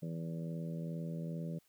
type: harmonic tone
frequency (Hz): 82.41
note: E2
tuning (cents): 0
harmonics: 2 / 3 / 4 / 5 / 6 / 7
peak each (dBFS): -38 / -48 / -52 / -53 / -52 / -51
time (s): 0.02-1.59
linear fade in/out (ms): 10
effects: white hiss -72 dBFS RMS until 1.68 s